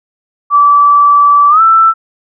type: tone with pitch glide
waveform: sine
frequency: 1157 to 1329 Hz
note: D6 to E6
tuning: -26 to +14 cents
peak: -3 dBFS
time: 0.5-1.94 s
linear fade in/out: 50 ms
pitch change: +240 cents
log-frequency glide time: 1.49-1.61 s
effects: none